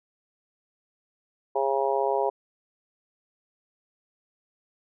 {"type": "harmonic tone", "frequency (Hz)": 136.4, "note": "C#3", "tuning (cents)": -28, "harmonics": [3, 4, 5, 6, 7], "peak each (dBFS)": [-27, -28, -29, -30, -30], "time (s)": [1.55, 2.3], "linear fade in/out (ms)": 10, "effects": []}